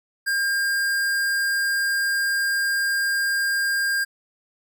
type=tone; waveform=square; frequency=1606 Hz; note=G6; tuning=41 cents sharp; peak=-21 dBFS; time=0.26-4.05 s; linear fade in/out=20 ms; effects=none